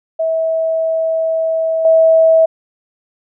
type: tone with level steps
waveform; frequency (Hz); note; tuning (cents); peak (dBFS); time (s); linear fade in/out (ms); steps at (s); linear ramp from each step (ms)
sine; 648; E5; -30; -13 / -6; 0.19-2.46; 10; 1.85; 2
effects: none